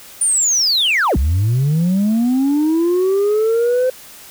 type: linear two-way sweep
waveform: sine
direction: down then up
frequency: 9397 to 60.5 to 517 Hz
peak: -10 dBFS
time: 0.21-3.9 s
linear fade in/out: 5 ms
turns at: 1.17 s
effects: tanh soft clip ceiling -11 dBFS + white hiss -39 dBFS RMS until 4.3 s